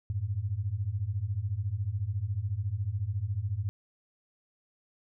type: beating tone pair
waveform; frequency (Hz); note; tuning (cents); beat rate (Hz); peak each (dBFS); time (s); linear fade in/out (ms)
sine; 92.5 / 106.5; F#2 / G#2; 0 / +44; 14; -33 / -31; 0.1-3.69; 0
effects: none